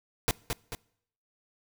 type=noise with echo; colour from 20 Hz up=pink; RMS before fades=-25 dBFS; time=0.28-0.31 s; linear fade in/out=0 ms; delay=220 ms; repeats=2; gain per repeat=-6 dB; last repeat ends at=0.75 s; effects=noise-tail reverb RT60 0.7 s tail -25 dB re dry